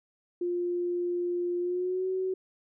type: tone with pitch glide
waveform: sine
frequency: 351.8 to 374.9 Hz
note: F4 to F#4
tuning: +13 to +23 cents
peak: -27 dBFS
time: 0.41-2.34 s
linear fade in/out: 5 ms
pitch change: +110 cents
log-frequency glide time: 1.6-2.07 s
effects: none